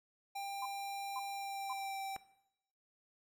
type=tone with pitch glide; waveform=square; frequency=794 to 779.5 Hz; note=G5 to G5; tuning=+22 to -10 cents; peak=-40 dBFS; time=0.35-2.17 s; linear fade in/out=10 ms; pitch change=-32 cents; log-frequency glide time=1.31-2.03 s
type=tone bursts; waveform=sine; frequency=1018 Hz; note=C6; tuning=48 cents flat; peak=-39 dBFS; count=3; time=0.62-1.731 s; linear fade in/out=5 ms; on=37 ms; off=500 ms
type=click; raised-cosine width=0.5 ms; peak=-32 dBFS; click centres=2.163 s
effects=noise-tail reverb RT60 0.8 s tail -17 dB re dry